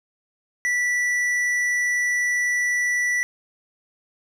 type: tone with tanh clipping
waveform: sine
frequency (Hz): 1962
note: B6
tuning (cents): -12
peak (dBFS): -21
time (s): 0.65-3.23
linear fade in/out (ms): 0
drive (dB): 9
effects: none